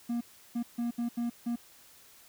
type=tone bursts at uneven times; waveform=triangle; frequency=237 Hz; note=A#3; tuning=29 cents sharp; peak=-27 dBFS; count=6; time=0.09-0.21 / 0.55-0.63 / 0.78-0.91 / 0.98-1.09 / 1.17-1.3 / 1.46-1.56 s; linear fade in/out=10 ms; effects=white hiss -57 dBFS RMS until 2.28 s